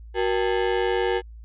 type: ring-modulated tone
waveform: 35% pulse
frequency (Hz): 421.8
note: G#4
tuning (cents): +27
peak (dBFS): -16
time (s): 0.14-1.22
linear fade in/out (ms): 50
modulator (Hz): 49.9
effects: added 56 Hz sine -39 dBFS peak until 1.44 s + resampled to 8000 Hz